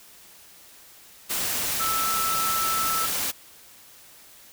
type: tone in noise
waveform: sine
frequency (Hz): 1318.5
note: E6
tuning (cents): 0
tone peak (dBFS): -25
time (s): 1.79-3.07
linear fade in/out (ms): 20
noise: white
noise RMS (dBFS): -27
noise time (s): 1.29-3.32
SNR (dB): -1
effects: white hiss -50 dBFS RMS until 4.52 s